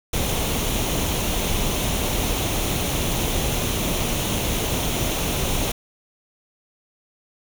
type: noise with comb filter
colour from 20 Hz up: pink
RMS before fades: -23 dBFS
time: 0.13-5.72 s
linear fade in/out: 5 ms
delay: 0.31 ms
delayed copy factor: +0.5
effects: none